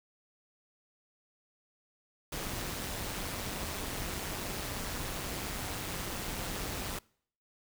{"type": "noise with amplitude modulation", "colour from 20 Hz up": "pink", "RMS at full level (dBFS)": -35, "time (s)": [2.32, 6.99], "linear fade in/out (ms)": 5, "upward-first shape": "sine", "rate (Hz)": 196, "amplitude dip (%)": 60, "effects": ["noise-tail reverb RT60 0.6 s tail -25 dB re dry"]}